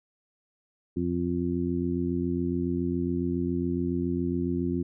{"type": "harmonic tone", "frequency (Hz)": 87.2, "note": "F2", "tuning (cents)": -2, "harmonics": [1, 2, 3, 4], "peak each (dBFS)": [-34, -31, -29, -31], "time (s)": [0.96, 4.83], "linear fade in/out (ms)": 10, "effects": []}